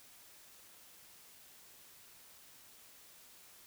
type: silence
effects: white hiss -59 dBFS RMS until 3.66 s

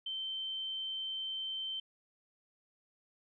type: tone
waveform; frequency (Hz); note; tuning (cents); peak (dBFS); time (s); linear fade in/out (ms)
sine; 3105; G7; -17; -36; 0.06-1.8; 5
effects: none

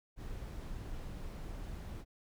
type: noise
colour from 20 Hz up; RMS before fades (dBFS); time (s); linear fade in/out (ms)
brown; -43; 0.16-2.05; 50
effects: none

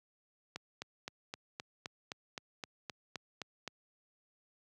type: click train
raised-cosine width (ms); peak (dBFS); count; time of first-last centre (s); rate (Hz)
0.2; -23; 13; 0.56-3.677; 3.85
effects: high-pass 100 Hz 12 dB/octave

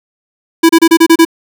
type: tone bursts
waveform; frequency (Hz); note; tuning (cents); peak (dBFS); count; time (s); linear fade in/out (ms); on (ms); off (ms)
square; 329.6; E4; 0; -3; 7; 0.63-1.251; 10; 63; 30
effects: 7-bit

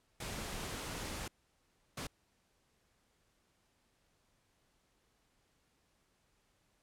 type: noise bursts at uneven times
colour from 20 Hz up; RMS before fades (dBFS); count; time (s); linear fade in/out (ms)
pink; -42; 2; 0.2-1.28 / 1.97-2.07; 5
effects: pink hiss -75 dBFS RMS until 6.82 s + low-pass 11000 Hz 12 dB/octave

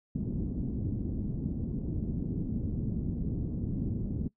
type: low-pass noise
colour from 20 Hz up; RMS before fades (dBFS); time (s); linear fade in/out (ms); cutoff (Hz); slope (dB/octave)
white; -33; 0.15-4.28; 5; 260; 24
effects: noise-tail reverb RT60 0.1 s tail -20 dB re dry

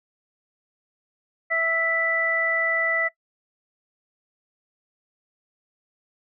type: harmonic tone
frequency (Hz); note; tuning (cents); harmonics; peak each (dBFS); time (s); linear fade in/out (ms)
659.3; E5; 0; 1 / 2 / 3; -27 / -30 / -22; 1.5-3.09; 20
effects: noise-tail reverb RT60 0.1 s tail -19 dB re dry

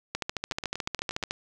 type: two click trains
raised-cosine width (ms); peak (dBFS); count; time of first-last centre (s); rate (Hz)
0.2; -12 / -16; 17 / 7; 0.15-1.309 / 0.52-1.228; 13.8 / 8.48
effects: none

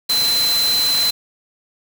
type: tone in noise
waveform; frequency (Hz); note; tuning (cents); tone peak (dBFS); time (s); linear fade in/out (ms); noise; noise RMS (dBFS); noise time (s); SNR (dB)
sine; 4063; B7; +48; -15; 0.09-1.11; 10; white; -23; 0.09-1.11; +5
effects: none

